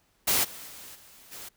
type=noise with level steps; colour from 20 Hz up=white; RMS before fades=-24 / -43 / -45 / -53 / -42 dBFS; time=0.27-1.49 s; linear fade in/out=10 ms; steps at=0.43 / 0.67 / 0.94 / 1.31 s; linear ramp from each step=20 ms; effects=pink hiss -68 dBFS RMS until 1.56 s